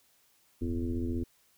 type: tone with frequency modulation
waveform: sine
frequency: 164.81 Hz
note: E3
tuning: in tune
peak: -29 dBFS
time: 0.61-1.24 s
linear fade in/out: 10 ms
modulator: 86.2 Hz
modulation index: 2.2
effects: white hiss -67 dBFS RMS until 1.57 s